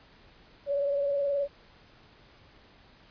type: tone with vibrato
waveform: sine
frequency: 565 Hz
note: C#5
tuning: 33 cents sharp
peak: -25 dBFS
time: 0.66-1.48 s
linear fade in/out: 50 ms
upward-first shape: triangle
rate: 19 Hz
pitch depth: 38 cents each way
effects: pink hiss -57 dBFS RMS until 3.1 s + resampled to 11025 Hz